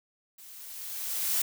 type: noise with level ramp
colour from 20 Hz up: blue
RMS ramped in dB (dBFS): -50 to -26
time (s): 0.38-1.42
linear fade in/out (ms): 5
effects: none